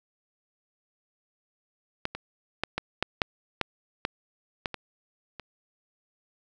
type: clicks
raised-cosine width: 0.3 ms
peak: -12 / -19 / -10 / -12 / -8 / -6 / -8 / -10 / -12 / -18 / -23 dBFS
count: 11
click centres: 2.054 / 2.15 / 2.636 / 2.78 / 3.026 / 3.218 / 3.613 / 4.051 / 4.658 / 4.743 / 5.397 s
effects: none